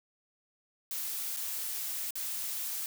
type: noise with dropouts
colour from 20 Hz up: blue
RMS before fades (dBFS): -36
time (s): 0.91-2.86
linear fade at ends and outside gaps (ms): 1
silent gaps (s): 1.365-1.37 / 2.107-2.155
effects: none